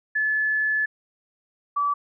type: tone pair in turn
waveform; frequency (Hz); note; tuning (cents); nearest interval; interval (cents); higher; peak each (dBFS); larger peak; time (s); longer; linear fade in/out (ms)
sine; 1726 / 1152; A6 / D6; -34 / -34; perfect fifth; 700; first; -20; neither; 0.15-0.86 / 1.76-1.94; first; 10
effects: none